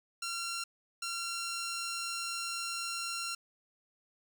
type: tone bursts at uneven times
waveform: 10% pulse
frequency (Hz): 1372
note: F6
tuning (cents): -31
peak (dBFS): -27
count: 2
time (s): 0.22-0.64 / 1.02-3.35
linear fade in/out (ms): 5
effects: none